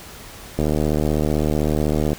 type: click train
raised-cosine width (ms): 2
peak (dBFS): -7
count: 118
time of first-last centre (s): 0.59-2.132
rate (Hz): 75.9
effects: pink hiss -39 dBFS RMS until 2.18 s